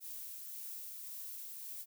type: noise with tremolo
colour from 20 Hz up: violet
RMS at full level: -45 dBFS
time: 0-1.86 s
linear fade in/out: 50 ms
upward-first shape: triangle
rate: 1.8 Hz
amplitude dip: 25%
effects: none